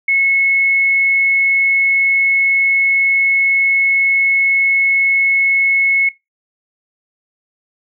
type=tone; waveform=sine; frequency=2189 Hz; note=C#7; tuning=22 cents flat; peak=-11 dBFS; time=0.08-6.09 s; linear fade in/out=5 ms; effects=noise-tail reverb RT60 0.2 s tail -18 dB re dry